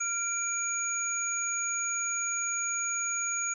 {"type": "tone cluster", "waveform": "sine", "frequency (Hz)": [1389, 2366, 6730], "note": ["F6", "D7", "G#8"], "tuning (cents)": [-10, 12, 22], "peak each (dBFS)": [-35, -37, -30], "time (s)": [0, 3.54], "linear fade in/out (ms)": 10, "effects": []}